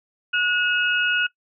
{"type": "tone cluster", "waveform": "sine", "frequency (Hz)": [1457, 2588, 2866], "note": ["F#6", "E7", "F7"], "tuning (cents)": [-27, -32, 44], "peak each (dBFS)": [-20, -26, -26], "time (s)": [0.33, 1.27], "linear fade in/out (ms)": 10, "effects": ["noise-tail reverb RT60 0.1 s tail -20 dB re dry"]}